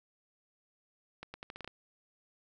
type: accelerating click train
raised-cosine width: 0.3 ms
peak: -27 dBFS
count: 8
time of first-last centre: 1.23-1.677 s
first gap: 110 ms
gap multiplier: 0.81
effects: none